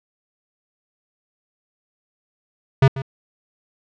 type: tone with echo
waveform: square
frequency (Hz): 134.5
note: C3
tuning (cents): +48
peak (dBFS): -10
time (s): 2.82-2.88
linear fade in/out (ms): 5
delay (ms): 140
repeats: 1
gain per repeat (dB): -15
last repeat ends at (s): 3.02
effects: low-pass 3000 Hz 12 dB/octave